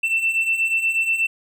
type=beating tone pair; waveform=triangle; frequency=2672 / 2680.3 Hz; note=E7 / E7; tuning=+23 / +28 cents; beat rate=8.3 Hz; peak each=-21 / -16 dBFS; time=0.03-1.27 s; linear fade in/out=10 ms; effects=tanh soft clip ceiling -14 dBFS